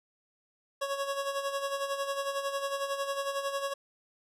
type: tone with tremolo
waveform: 25% pulse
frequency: 554.4 Hz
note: C#5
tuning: in tune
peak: -25 dBFS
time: 0.81-3.74 s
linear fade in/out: 10 ms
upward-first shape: sine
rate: 11 Hz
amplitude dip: 60%
effects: low-pass 12000 Hz 12 dB/octave